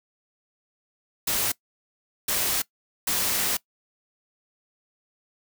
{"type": "noise bursts at uneven times", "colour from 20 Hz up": "white", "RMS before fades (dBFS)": -25, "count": 3, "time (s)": [[1.27, 1.52], [2.28, 2.62], [3.07, 3.57]], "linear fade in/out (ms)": 5, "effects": ["noise-tail reverb RT60 0.1 s tail -21 dB re dry"]}